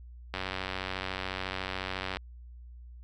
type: click train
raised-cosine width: 0.3 ms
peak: -17 dBFS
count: 173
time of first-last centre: 0.34-2.17 s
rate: 94 Hz
effects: added 60 Hz sine -45 dBFS peak until 3.03 s